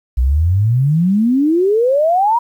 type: exponential sweep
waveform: sine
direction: up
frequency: 58.9 to 972 Hz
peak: -10 dBFS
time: 0.17-2.39 s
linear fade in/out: 10 ms
effects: 8-bit